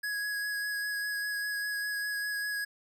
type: tone with vibrato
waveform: square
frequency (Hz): 1668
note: G#6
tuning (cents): +7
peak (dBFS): -32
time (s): 0.03-2.65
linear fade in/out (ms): 10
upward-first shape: sine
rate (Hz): 5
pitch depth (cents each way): 13
effects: none